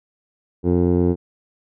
15% pulse tone with low-pass filter, 88.3 Hz, F2, 20 cents sharp, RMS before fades -17 dBFS, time 0.63-1.16 s, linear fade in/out 50 ms, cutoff 450 Hz, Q 2.4, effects none

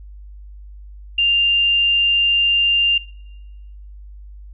sine tone, 2794 Hz, F7, in tune, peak -13 dBFS, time 1.18-2.98 s, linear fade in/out 5 ms, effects noise-tail reverb RT60 1.0 s tail -22 dB re dry + added 50 Hz sine -35 dBFS peak until 4.53 s

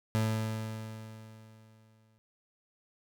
30% pulse tone with exponential decay, 110 Hz, A2, in tune, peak -23 dBFS, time 0.15-2.18 s, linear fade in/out 0 ms, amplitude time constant 440 ms, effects none

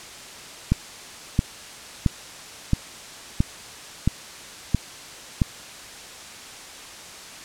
click train, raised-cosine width 5 ms, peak -5 dBFS, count 8, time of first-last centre 0.72-5.418 s, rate 1.49 Hz, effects white hiss -40 dBFS RMS until 7.44 s + low-pass 8000 Hz 12 dB/octave

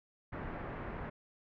pink low-pass noise, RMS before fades -42 dBFS, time 0.32-1.1 s, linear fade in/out 10 ms, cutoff 1900 Hz, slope 24 dB/octave, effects none

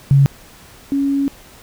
sine tone pair in turn, 138.59 / 278.1 Hz, C#3 / C#4, 0 / +6 cents, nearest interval octave, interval 1206 cents, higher second, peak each -7 / -14 dBFS, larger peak first, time 0.11-0.26 / 0.92-1.28 s, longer second, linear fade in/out 0 ms, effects pink hiss -43 dBFS RMS until 1.62 s

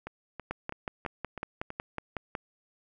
two click trains, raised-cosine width 0.5 ms, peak -23 / -18 dBFS, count 6 / 11, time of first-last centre 0.07-1.704 / 0.51-2.352 s, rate 3.06 / 5.43 Hz, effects none

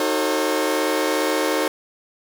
sawtooth chord, D# diminished seventh, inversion none, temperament just, 311.1 / 373.4 / 448 / 537.6 Hz, D#4 / F#4 / A4 / C5, 0 / +16 / +31 / +47 cents, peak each -20 / -23 / -21 / -20 dBFS, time 0-1.68 s, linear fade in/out 2 ms, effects none

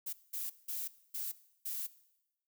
violet noise bursts at uneven times, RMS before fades -39 dBFS, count 5, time 0.06-0.13 / 0.33-0.5 / 0.68-0.88 / 1.14-1.32 / 1.65-1.87 s, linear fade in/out 10 ms, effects noise-tail reverb RT60 0.9 s tail -18 dB re dry

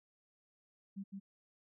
sine tone with echo, 196 Hz, G3, in tune, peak -40 dBFS, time 0.96-1.04 s, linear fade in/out 20 ms, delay 160 ms, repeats 1, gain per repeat -2 dB, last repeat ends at 1.2 s, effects none

